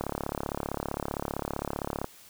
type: click train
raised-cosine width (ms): 1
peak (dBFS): -16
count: 73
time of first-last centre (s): 0.01-2.044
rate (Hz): 35.4
effects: white hiss -53 dBFS RMS until 2.29 s